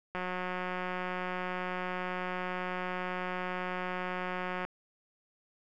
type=click train; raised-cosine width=0.5 ms; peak=-21 dBFS; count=820; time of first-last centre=0.15-4.65 s; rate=182 Hz; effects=none